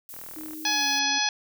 violet noise, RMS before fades -41 dBFS, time 0.09-0.99 s, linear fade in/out 0 ms
click train, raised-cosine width 0.5 ms, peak -30 dBFS, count 17, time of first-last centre 0.14-0.534 s, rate 40.6 Hz
sine tone with pitch glide, 311.1 to 278.8 Hz, D#4 to C#4, 0 to +10 cents, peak -37 dBFS, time 0.36-1.19 s, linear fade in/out 10 ms, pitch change -190 cents, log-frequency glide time 0.7-0.87 s
harmonic tone, 842 Hz, G#5, 24 cents sharp, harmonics 1 / 2 / 3 / 4 / 5 / 6 / 7, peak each -30 / -30 / -30 / -30 / -30 / -30 / -30 dBFS, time 0.65-1.29 s, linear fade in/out 2 ms
effects none

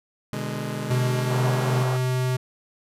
sawtooth chord, G# diminished, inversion first, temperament just, 124.59 / 149.51 / 207.7 Hz, B2 / D3 / G#3, +16 / +31 / 0 cents, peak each -28 dBFS, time 0.33-1.83 s, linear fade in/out 0 ms
square tone with pitch glide, 126.1 to 127.71 Hz, B2 to C3, +36 to -42 cents, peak -22 dBFS, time 0.9-2.37 s, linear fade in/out 10 ms, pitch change +22 cents, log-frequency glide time 1.2-1.51 s
pink band-pass noise, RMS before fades -32 dBFS, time 1.3-1.97 s, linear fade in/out 5 ms, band 480 to 1300 Hz, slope 24 dB/octave
effects resampled to 32000 Hz

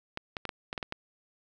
clicks, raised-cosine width 0.3 ms, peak -18 dBFS, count 8, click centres 0.174 / 0.368 / 0.453 / 0.492 / 0.729 / 0.778 / 0.828 / 0.924 s, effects none

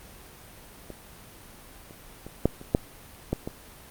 clicks, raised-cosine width 2 ms, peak -25 / -30 / -26 / -6 / -28 / -6 / -11 / -18 dBFS, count 8, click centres 0.903 / 1.909 / 2.266 / 2.456 / 2.614 / 2.749 / 3.33 / 3.475 s, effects pink hiss -48 dBFS RMS until 3.9 s + Opus 32 kbps

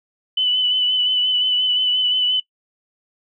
sine tone with vibrato, 2997 Hz, F#7, 22 cents sharp, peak -15 dBFS, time 0.37-2.4 s, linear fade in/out 5 ms, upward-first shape sine, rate 5.7 Hz, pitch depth 25 cents each way, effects noise-tail reverb RT60 0.1 s tail -20 dB re dry

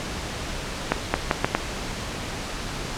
accelerating click train, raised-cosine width 0.5 ms, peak -3 dBFS, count 5, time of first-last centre 0.92-1.55 s, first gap 220 ms, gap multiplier 0.78, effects pink hiss -31 dBFS RMS until 2.97 s + low-pass 7000 Hz 12 dB/octave

